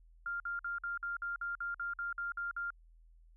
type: tone bursts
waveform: sine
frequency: 1396.9 Hz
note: F6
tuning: in tune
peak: -35 dBFS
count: 13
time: 0.26-2.704 s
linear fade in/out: 2 ms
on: 140 ms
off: 52 ms
effects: added 41 Hz sine -58 dBFS peak until 3.36 s